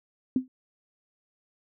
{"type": "tone with exponential decay", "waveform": "sine", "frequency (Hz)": 257, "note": "C4", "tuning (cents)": -31, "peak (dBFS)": -17, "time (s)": [0.36, 0.48], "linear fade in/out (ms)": 2, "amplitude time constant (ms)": 24, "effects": []}